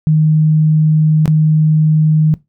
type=tone with dropouts; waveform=sine; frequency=155.3 Hz; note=D#3; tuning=3 cents flat; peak=-7 dBFS; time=0.07-2.34 s; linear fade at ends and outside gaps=0 ms; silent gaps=1.257-1.278 s; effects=noise-tail reverb RT60 0.2 s tail -20 dB re dry